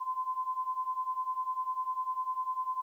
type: beating tone pair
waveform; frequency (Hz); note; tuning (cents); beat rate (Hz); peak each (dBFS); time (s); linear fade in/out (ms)
sine; 1021 / 1031; C6 / C6; -43 / -26; 10; -36 / -33; 0-2.82; 20
effects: 11-bit